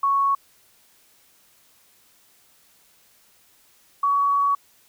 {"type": "tone pair in turn", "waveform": "sine", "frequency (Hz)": [1108.7, 1127.4], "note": ["C#6", "C#6"], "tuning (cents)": [0, 29], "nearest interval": "unison", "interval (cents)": 29, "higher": "second", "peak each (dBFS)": -17, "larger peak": "neither", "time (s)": [[0.03, 0.35], [4.03, 4.55]], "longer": "second", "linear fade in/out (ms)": 5, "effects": ["white hiss -58 dBFS RMS until 4.88 s"]}